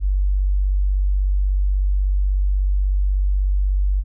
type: tone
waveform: sine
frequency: 48.18 Hz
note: G1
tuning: 29 cents flat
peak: -15 dBFS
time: 0-4.04 s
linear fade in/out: 50 ms
effects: none